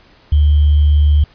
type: tone with sample-and-hold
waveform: sine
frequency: 73.7 Hz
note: D2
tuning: 7 cents sharp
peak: -7 dBFS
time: 0.32-1.24 s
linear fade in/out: 5 ms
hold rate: 3150 Hz
effects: pink hiss -48 dBFS RMS until 1.34 s + resampled to 11025 Hz